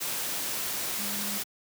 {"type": "tone in noise", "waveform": "sine", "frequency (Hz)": 204.3, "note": "G#3", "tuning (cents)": -28, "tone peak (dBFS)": -38, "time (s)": [0.98, 1.39], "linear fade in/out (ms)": 20, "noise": "white", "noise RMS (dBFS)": -32, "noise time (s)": [0, 1.44], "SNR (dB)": -9, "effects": ["high-pass 100 Hz 12 dB/octave"]}